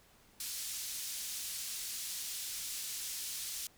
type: band-pass noise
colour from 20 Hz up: pink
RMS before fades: -41 dBFS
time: 0.4-3.67 s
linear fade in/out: 2 ms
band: 4700 to 14000 Hz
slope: 12 dB/octave
effects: pink hiss -64 dBFS RMS until 3.77 s